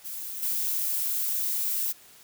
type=noise with level steps; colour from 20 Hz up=violet; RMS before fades=-36 / -28 dBFS; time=0.04-1.93 s; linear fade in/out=20 ms; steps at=0.42 s; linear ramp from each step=10 ms; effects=white hiss -53 dBFS RMS until 2.23 s